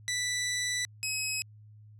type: tone pair in turn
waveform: 15% pulse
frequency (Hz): 1975.5 / 2550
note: B6 / D#7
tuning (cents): 0 / +42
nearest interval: major third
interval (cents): 442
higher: second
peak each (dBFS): -23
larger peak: neither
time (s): 0.08-0.85 / 1.03-1.42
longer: first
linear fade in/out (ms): 0
effects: added 106 Hz sine -50 dBFS peak until 1.99 s + low-pass 12000 Hz 12 dB/octave